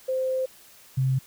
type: tone pair in turn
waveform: sine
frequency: 520 / 131.7 Hz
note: C5 / C3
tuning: -11 / +12 cents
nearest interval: 2 octaves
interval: 2377 cents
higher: first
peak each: -23 / -20 dBFS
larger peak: second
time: 0.08-0.46 / 0.97-1.19 s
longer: first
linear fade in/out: 10 ms
effects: white hiss -52 dBFS RMS until 1.26 s